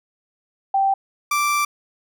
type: tone pair in turn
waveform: sine / 30% pulse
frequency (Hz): 781 / 1172.5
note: G5 / D6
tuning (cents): -7 / -3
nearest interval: perfect fifth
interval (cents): 704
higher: second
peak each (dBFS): -15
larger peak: neither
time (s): 0.74-0.94 / 1.31-1.65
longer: second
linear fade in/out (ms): 5
effects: none